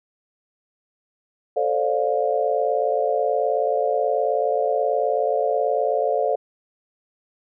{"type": "chord", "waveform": "sine", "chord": "D minor seventh", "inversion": "second", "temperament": "just", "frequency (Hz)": [440.5, 528.6, 587.3, 704.8], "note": ["A4", "C5", "D5", "F5"], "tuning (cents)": [2, 18, 0, 16], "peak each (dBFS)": -24, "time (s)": [1.56, 6.36], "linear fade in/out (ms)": 10, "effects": []}